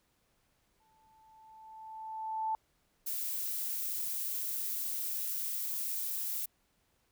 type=tone with exponential growth; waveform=sine; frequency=879 Hz; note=A5; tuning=2 cents flat; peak=-29 dBFS; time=0.8-2.55 s; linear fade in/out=1 ms; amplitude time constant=380 ms
type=noise; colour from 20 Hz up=violet; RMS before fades=-36 dBFS; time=3.06-6.46 s; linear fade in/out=10 ms
effects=pink hiss -74 dBFS RMS until 7.11 s